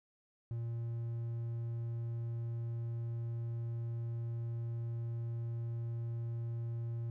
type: tone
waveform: triangle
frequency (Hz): 116.54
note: A#2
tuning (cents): 0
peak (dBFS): -34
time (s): 0.51-7.1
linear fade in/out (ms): 0
effects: none